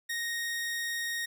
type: tone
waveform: sawtooth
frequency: 1864.7 Hz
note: A#6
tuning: in tune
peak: -28 dBFS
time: 0.09-1.26 s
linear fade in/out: 10 ms
effects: none